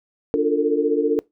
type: chord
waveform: sine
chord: Bb major seventh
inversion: first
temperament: equal with one note detuned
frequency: 293.7 / 349.2 / 440 / 455.3 Hz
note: D4 / F4 / A4 / Bb4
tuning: 0 / 0 / 0 / -41 cents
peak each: -22 / -25 / -22 / -20 dBFS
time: 0.34-1.19 s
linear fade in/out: 0 ms
effects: noise-tail reverb RT60 0.2 s tail -23 dB re dry